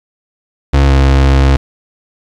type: tone with pitch glide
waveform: 35% pulse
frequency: 69.3 to 67.76 Hz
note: C#2 to C#2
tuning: 0 to -39 cents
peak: -4 dBFS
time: 0.73-1.57 s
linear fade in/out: 10 ms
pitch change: -39 cents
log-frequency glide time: 0.85-0.93 s
effects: low-pass 5000 Hz 12 dB/octave + 7-bit